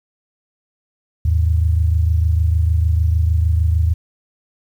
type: tone pair together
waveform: sine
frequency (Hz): 79.29 / 105.9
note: D#2 / G#2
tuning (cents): +33 / +34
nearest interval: perfect fourth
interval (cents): 501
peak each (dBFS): -13 / -20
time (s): 1.25-3.94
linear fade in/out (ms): 5
effects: 8-bit